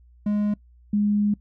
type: tone pair in turn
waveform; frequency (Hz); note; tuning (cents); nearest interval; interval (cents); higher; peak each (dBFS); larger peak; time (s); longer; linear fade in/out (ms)
triangle / sine; 207.7 / 206.8; G#3 / G#3; 0 / -7; unison; 7; first; -18 / -18; neither; 0.26-0.54 / 0.93-1.34; second; 5
effects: noise-tail reverb RT60 0.1 s tail -22 dB re dry + added 60 Hz sine -50 dBFS peak until 1.4 s